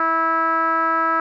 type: tone with low-pass filter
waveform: 10% pulse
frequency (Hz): 326.7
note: E4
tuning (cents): -15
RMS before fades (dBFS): -19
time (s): 0-1.2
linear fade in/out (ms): 2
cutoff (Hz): 1400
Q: 5.7
effects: none